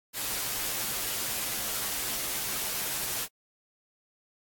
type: noise with comb filter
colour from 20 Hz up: white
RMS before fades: -32 dBFS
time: 0.13-3.28 s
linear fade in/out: 50 ms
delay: 12 ms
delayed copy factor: -0.65
effects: AAC 64 kbps